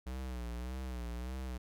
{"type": "tone with vibrato", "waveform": "square", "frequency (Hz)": 61.9, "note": "B1", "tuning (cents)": 5, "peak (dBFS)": -39, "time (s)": [0.06, 1.58], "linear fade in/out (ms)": 10, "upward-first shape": "sine", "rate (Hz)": 1.7, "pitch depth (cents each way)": 89, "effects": []}